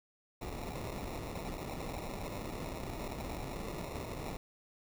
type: noise with sample-and-hold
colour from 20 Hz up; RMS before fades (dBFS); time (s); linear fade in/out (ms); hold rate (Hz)
pink; -41; 0.41-4.37; 2; 1575
effects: none